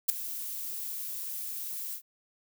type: noise with ADSR envelope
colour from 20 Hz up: violet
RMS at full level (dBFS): -20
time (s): 0.08-2.02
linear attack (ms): 17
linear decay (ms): 5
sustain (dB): -17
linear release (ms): 84
effects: none